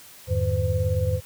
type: tone cluster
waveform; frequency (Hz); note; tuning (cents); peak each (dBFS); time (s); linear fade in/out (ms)
sine; 84.2 / 102.6 / 151.2 / 509; E2 / G#2 / D#3 / C5; +37 / -21 / -49 / -48; -25 / -24 / -31 / -27; 0.27-1.21; 50
effects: white hiss -47 dBFS RMS until 1.25 s